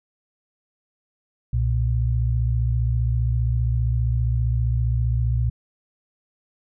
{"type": "tone pair together", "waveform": "sine", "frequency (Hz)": [63.4, 118.51], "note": ["B1", "A#2"], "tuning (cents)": [46, 29], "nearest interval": "major seventh", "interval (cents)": 1083, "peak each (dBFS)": -21, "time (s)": [1.53, 5.5], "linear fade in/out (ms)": 5, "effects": []}